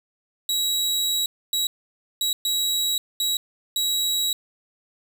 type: tone bursts at uneven times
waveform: sawtooth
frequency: 3871 Hz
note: B7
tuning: 35 cents flat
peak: -18 dBFS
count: 6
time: 0.49-1.26 / 1.53-1.67 / 2.21-2.33 / 2.45-2.98 / 3.2-3.37 / 3.76-4.33 s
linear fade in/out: 2 ms
effects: 8-bit